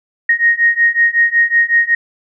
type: beating tone pair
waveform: sine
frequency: 1864.7 / 1870.1 Hz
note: A#6 / A#6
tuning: 0 / +5 cents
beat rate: 5.4 Hz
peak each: -13 / -12 dBFS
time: 0.29-1.95 s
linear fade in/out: 5 ms
effects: none